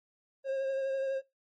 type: tone with vibrato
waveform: triangle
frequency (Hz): 538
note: C5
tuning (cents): +48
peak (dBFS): -27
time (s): 0.44-1.22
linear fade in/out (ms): 50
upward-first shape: sine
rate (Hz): 12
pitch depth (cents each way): 19
effects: noise-tail reverb RT60 0.2 s tail -21 dB re dry + MP3 32 kbps